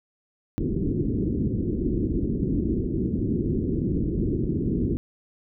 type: low-pass noise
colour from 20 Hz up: white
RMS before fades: -25 dBFS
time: 0.58-4.97 s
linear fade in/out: 0 ms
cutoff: 370 Hz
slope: 48 dB/octave
effects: none